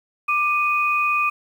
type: tone pair together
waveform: sine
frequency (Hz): 1186.6 / 2489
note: D6 / D#7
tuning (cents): +18 / 0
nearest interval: octave + minor second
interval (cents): 1282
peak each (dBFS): -20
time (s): 0.28-1.3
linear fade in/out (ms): 10
effects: 8-bit